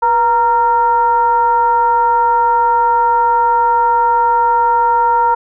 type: tone with frequency modulation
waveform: sine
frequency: 932.3 Hz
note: A#5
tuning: in tune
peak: -9 dBFS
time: 0.02-5.35 s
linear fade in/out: 10 ms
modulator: 447 Hz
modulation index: 0.53
effects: none